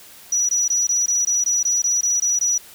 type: tone bursts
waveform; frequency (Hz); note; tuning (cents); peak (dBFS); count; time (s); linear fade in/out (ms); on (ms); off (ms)
sine; 5860; F#8; -18; -16; 12; 0.32-2.58; 5; 170; 20
effects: white hiss -44 dBFS RMS until 2.74 s